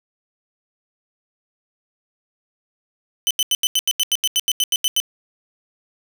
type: tone bursts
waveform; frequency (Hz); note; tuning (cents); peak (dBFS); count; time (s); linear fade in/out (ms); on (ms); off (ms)
sawtooth; 3033; F#7; +42; -12; 15; 3.27-5.001; 0; 37; 84
effects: none